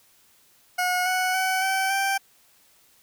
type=tone with pitch steps; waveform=20% pulse; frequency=725 / 739 / 753.2 / 767.7 / 782.4 Hz; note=F#5 / F#5 / F#5 / G5 / G5; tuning=-35 / -2 / +31 / -36 / -4 cents; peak=-17 dBFS; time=0.78-2.18 s; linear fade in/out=10 ms; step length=280 ms; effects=white hiss -59 dBFS RMS until 3.02 s